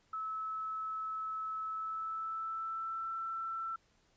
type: tone with pitch glide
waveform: sine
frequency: 1300 to 1336.5 Hz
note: E6 to E6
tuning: -24 to +23 cents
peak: -36 dBFS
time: 0.13-3.76 s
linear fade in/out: 5 ms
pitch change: +47 cents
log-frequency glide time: 1.64-3.12 s
effects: pink hiss -71 dBFS RMS until 4.16 s + resampled to 16000 Hz